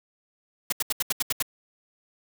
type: noise bursts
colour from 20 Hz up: white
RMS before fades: -25 dBFS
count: 8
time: 0.7-1.425 s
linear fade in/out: 5 ms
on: 25 ms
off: 75 ms
effects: none